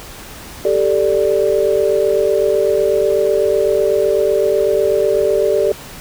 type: chord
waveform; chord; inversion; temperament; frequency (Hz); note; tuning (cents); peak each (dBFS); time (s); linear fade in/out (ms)
sine; G suspended second; none; equal; 392 / 440 / 587.3; G4 / A4 / D5; 0 / 0 / 0; -16; 0.65-5.72; 2
effects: pink hiss -34 dBFS RMS until 6 s